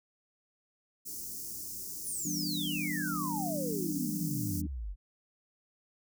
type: band-stop noise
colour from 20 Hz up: white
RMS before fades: -41 dBFS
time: 1.05-4.62 s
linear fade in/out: 20 ms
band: 400 to 5200 Hz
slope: 48 dB/octave
type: exponential sweep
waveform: sine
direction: down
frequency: 10520 to 43.18 Hz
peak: -35 dBFS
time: 2.03-4.96 s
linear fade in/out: 50 ms
type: chord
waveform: sine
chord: E minor seventh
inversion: none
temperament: just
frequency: 164.81 / 197.78 / 247.2 / 296.7 Hz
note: E3 / G3 / B3 / D4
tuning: 0 / +16 / +2 / +18 cents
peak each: -39 / -39 / -43 / -37 dBFS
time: 2.25-4.67 s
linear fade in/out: 5 ms
effects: none